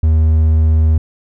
triangle tone, 79 Hz, D#2, 27 cents sharp, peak -6 dBFS, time 0.03-0.98 s, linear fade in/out 5 ms, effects none

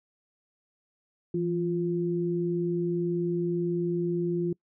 sine tone pair together, 169.04 / 349.2 Hz, E3 / F4, +44 / 0 cents, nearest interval octave + minor second, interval 1256 cents, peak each -29 / -27 dBFS, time 1.34-4.53 s, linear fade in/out 5 ms, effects noise-tail reverb RT60 0.1 s tail -25 dB re dry

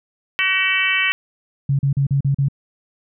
harmonic tone, 379.4 Hz, F#4, 43 cents sharp, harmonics 3 / 4 / 5 / 6 / 7 / 8, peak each -29 / -26 / -21 / -21 / -21 / -24 dBFS, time 0.39-1.12 s, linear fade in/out 0 ms
sine tone bursts, 138.7 Hz, C#3, 1 cent sharp, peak -14 dBFS, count 6, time 1.69-2.485 s, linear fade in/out 5 ms, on 100 ms, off 39 ms
effects none

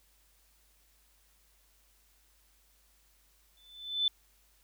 sine tone with exponential growth, 3517 Hz, A7, 1 cent flat, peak -23 dBFS, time 3.57-4.08 s, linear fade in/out 2 ms, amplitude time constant 110 ms, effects added 50 Hz sine -68 dBFS peak until 4.63 s + white hiss -68 dBFS RMS until 4.63 s

